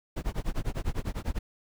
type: noise with tremolo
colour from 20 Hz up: brown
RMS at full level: -27 dBFS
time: 0.16-1.39 s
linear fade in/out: 10 ms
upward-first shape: sine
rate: 10 Hz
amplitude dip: 100%
effects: none